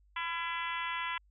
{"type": "harmonic tone with a mistuned harmonic", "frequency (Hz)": 335, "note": "E4", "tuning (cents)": 28, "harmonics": [3, 4, 5, 6, 7, 8, 9, 10], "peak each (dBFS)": [-37, -42, -43, -40, -44, -44, -47, -46], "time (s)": [0.16, 1.18], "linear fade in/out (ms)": 5, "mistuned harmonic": 4, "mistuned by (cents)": 30, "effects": ["added 50 Hz sine -62 dBFS peak until 1.3 s"]}